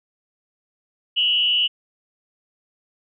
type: tone with frequency modulation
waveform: sine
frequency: 2939 Hz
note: F#7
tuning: 12 cents flat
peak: -16 dBFS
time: 1.16-1.68 s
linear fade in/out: 20 ms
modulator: 210 Hz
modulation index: 0.57
effects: none